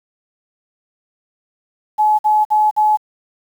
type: tone bursts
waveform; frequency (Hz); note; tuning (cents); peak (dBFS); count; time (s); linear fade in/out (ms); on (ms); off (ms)
sine; 852; G#5; +44; -10; 4; 1.98-2.973; 20; 210; 51
effects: 7-bit